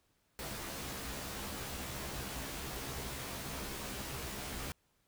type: noise with comb filter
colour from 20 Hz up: pink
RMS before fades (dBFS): -42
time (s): 0.39-4.72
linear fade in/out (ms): 0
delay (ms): 15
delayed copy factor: +0.9
effects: pink hiss -75 dBFS RMS until 5.07 s